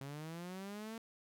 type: linear sweep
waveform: sawtooth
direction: up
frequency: 134.4 to 228.9 Hz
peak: -40 dBFS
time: 0.01-0.98 s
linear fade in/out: 2 ms
effects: none